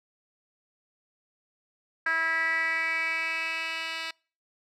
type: tone with band-pass filter sweep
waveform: 10% pulse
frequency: 325.7 Hz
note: E4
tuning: 21 cents flat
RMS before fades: -29 dBFS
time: 2.06-4.11 s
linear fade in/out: 5 ms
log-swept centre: 1700 to 3200 Hz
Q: 5.7
effects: noise-tail reverb RT60 0.4 s tail -26 dB re dry